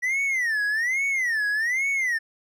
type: tone with vibrato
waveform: triangle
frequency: 1924 Hz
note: B6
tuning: 46 cents flat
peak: -20 dBFS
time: 0.02-2.19 s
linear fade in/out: 20 ms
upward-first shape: sine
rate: 1.2 Hz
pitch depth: 250 cents each way
effects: none